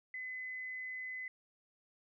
sine tone, 2025 Hz, B6, 43 cents sharp, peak -40 dBFS, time 0.14-1.28 s, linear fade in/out 2 ms, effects none

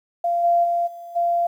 sine tone with level steps, 690 Hz, F5, 21 cents flat, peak -18 / -14 / -18 / -34 / -17 dBFS, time 0.24-1.47 s, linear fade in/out 5 ms, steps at 0.43 / 0.63 / 0.86 / 1.15 s, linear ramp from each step 20 ms, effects 9-bit

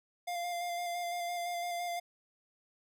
square tone with vibrato, 698.5 Hz, F5, in tune, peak -35 dBFS, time 0.27-2 s, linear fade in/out 10 ms, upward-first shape square, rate 5.9 Hz, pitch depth 16 cents each way, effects none

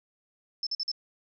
sine tone bursts, 5274 Hz, E8, in tune, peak -28 dBFS, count 4, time 0.63-0.916 s, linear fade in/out 2 ms, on 37 ms, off 46 ms, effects none

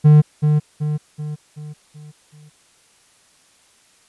triangle tone with echo, 150.4 Hz, D3, 42 cents sharp, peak -4 dBFS, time 0.04-0.22 s, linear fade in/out 20 ms, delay 380 ms, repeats 6, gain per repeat -6 dB, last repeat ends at 2.5 s, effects white hiss -55 dBFS RMS until 4.08 s + resampled to 24000 Hz

